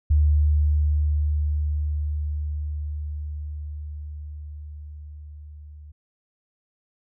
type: tone with level ramp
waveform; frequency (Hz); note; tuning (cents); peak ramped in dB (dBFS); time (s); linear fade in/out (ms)
sine; 74.7; D2; +30; -14 to -40; 0.1-5.92; 10
effects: none